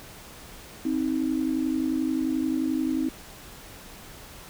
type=tone pair together; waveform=sine; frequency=263.3 / 314.7 Hz; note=C4 / D#4; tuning=+11 / +20 cents; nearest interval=minor third; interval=309 cents; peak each=-26 dBFS; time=0.85-3.09 s; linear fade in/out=5 ms; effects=pink hiss -45 dBFS RMS until 4.49 s